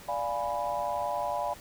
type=chord; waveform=sine; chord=D diminished seventh; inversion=none; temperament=equal; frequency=587.3 / 698.5 / 830.6 / 987.8 Hz; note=D5 / F5 / Ab5 / Cb6; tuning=0 / 0 / 0 / 0 cents; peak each=-34 dBFS; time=0.08-1.54 s; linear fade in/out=10 ms; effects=pink hiss -49 dBFS RMS until 1.6 s